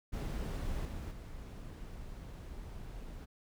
brown noise with level steps, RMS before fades -37 / -41 / -46 dBFS, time 0.12-3.26 s, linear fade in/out 20 ms, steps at 0.85 / 1.11 s, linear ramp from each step 5 ms, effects none

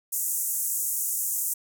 white band-pass noise, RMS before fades -28 dBFS, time 0.12-1.54 s, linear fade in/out 10 ms, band 6600 to 16000 Hz, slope 48 dB/octave, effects none

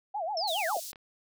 sine tone with vibrato, 740 Hz, F#5, in tune, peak -30 dBFS, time 0.14-0.8 s, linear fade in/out 10 ms, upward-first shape sine, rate 7.2 Hz, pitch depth 260 cents each way
sine linear sweep, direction down, 5480 to 476.3 Hz, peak -31 dBFS, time 0.37-0.77 s, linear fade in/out 2 ms
pink high-pass noise, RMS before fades -41 dBFS, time 0.47-0.92 s, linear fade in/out 10 ms, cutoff 4400 Hz, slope 24 dB/octave
clicks, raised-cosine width 0.3 ms, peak -32 dBFS, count 2, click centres 0.931 / 0.958 s
effects none

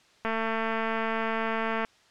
click train, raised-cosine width 0.5 ms, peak -15 dBFS, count 359, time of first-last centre 0.25-1.848 s, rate 224 Hz, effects white hiss -60 dBFS RMS until 2.1 s + low-pass 5000 Hz 12 dB/octave

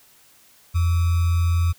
sine tone with sample-and-hold, 85.3 Hz, F2, 40 cents flat, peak -16 dBFS, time 0.74-1.73 s, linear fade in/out 20 ms, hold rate 1225 Hz, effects white hiss -54 dBFS RMS until 1.78 s

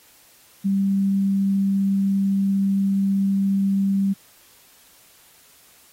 sine tone, 196 Hz, G3, in tune, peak -17 dBFS, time 0.64-4.14 s, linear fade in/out 20 ms, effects white hiss -53 dBFS RMS until 5.92 s + AAC 48 kbps

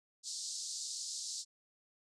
pink band-pass noise, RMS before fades -42 dBFS, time 0.23-1.45 s, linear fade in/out 50 ms, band 4200 to 8400 Hz, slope 48 dB/octave, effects none

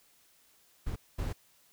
brown noise bursts at uneven times, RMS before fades -34 dBFS, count 2, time 0.86-0.96 / 1.18-1.33 s, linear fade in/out 10 ms, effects white hiss -65 dBFS RMS until 1.72 s

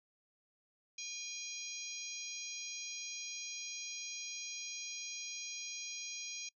harmonic tone, 813 Hz, G#5, 37 cents flat, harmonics 3 / 4 / 5 / 6 / 7 / 8, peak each -47 / -52 / -50 / -52 / -48 / -47 dBFS, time 0.98-6.49 s, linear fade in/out 5 ms, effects noise-tail reverb RT60 0.1 s tail -24 dB re dry

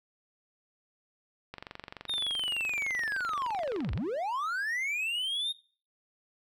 click train, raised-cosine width 0.3 ms, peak -24 dBFS, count 58, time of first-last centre 1.54-3.976 s, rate 23.4 Hz
triangle linear two-way sweep, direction down then up, 3734 to 46.25 to 3734 Hz, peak -28 dBFS, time 2.08-5.53 s, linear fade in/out 20 ms, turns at 3.93 s
effects noise-tail reverb RT60 0.4 s tail -19 dB re dry

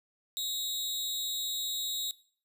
sawtooth tone with amplitude modulation, 3800 Hz, A#7, 33 cents sharp, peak -26 dBFS, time 0.37-2.11 s, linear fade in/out 0 ms, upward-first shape sine, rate 285 Hz, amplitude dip 70%, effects noise-tail reverb RT60 0.5 s tail -19 dB re dry

